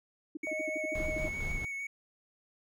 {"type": "tone bursts", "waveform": "sine", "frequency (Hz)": 311.1, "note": "D#4", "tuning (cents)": 0, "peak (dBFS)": -35, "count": 12, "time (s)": [0.35, 1.262], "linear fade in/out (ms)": 5, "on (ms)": 21, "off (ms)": 60}
{"type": "tone with vibrato", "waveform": "triangle", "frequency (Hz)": 2217, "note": "C#7", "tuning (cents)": 0, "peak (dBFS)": -34, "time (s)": [0.43, 1.87], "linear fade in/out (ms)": 5, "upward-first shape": "square", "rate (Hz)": 6.6, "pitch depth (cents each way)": 13}
{"type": "tone", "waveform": "sine", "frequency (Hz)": 622.3, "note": "D#5", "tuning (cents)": 0, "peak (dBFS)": -35, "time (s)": [0.47, 1.28], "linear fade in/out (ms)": 0}
{"type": "noise with tremolo", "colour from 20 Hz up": "brown", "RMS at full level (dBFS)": -36, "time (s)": [0.95, 1.65], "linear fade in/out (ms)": 0, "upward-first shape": "square", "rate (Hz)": 4.4, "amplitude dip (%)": 30}
{"effects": []}